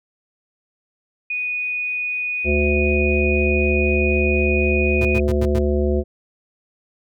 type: tone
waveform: sine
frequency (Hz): 2476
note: D#7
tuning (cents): -9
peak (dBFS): -21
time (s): 1.3-5.2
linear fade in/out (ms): 5
type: harmonic tone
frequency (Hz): 73.2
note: D2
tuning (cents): -5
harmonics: 1 / 3 / 5 / 7 / 9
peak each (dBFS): -19 / -24 / -21 / -25 / -30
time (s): 2.44-6.04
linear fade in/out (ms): 50
type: tone bursts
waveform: 40% pulse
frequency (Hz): 110.9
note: A2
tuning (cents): +14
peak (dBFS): -21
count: 5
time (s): 5.01-5.588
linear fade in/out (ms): 5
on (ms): 42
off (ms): 92
effects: none